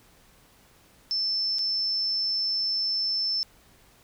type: tone with dropouts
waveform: sine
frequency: 5300 Hz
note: E8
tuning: 9 cents sharp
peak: -24 dBFS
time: 1.11-3.43 s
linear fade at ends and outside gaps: 0 ms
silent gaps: 1.585-1.591 s
effects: pink hiss -58 dBFS RMS until 4.03 s